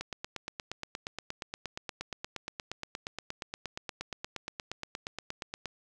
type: click train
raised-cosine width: 0.2 ms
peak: -19 dBFS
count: 49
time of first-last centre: 0.01-5.657 s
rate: 8.5 Hz
effects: none